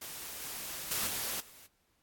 white noise with level steps, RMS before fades -43 / -41 / -33 / -36 / -55 dBFS, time 0.01-1.67 s, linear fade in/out 10 ms, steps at 0.42 / 0.91 / 1.07 / 1.4 s, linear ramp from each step 5 ms, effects pink hiss -74 dBFS RMS until 2.02 s + AAC 64 kbps

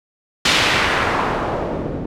white noise with low-pass filter sweep, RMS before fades -19 dBFS, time 0.45-2.06 s, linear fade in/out 5 ms, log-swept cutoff 4000 to 320 Hz, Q 1.1, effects none

